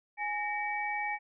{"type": "tone cluster", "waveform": "sine", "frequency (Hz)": [832, 1846, 2285], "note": ["G#5", "A#6", "D7"], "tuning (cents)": [3, -17, -48], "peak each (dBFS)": [-34, -38, -35], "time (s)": [0.17, 1.19], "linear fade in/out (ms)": 50, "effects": []}